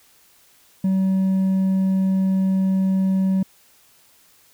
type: tone with hard clipping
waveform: sine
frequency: 190.3 Hz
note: F#3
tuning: 49 cents sharp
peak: -17 dBFS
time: 0.84-3.43 s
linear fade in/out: 5 ms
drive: 2 dB
effects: white hiss -55 dBFS RMS until 4.53 s